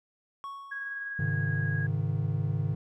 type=tone with exponential decay; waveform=triangle; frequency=1108.7 Hz; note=C#6; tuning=in tune; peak=-33 dBFS; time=0.44-1.5 s; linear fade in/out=0 ms; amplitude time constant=230 ms
type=tone with tremolo; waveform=sine; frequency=1649 Hz; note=G#6; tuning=13 cents flat; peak=-32 dBFS; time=0.71-1.87 s; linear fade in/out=10 ms; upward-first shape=triangle; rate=20 Hz; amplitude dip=35%
type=chord; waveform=triangle; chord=Ab suspended fourth; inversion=none; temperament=equal with one note detuned; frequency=103.83 / 135.74 / 155.56 Hz; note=Ab2 / Db3 / Eb3; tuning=0 / -36 / 0 cents; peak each=-29 dBFS; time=1.19-2.75 s; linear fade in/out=5 ms
effects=none